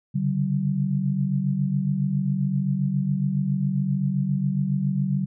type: tone cluster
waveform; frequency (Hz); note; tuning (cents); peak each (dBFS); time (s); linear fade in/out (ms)
sine; 136.6 / 144 / 190.7; C#3 / D3 / G3; -25 / -34 / -47; -30 / -24 / -24; 0.14-5.26; 20
effects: none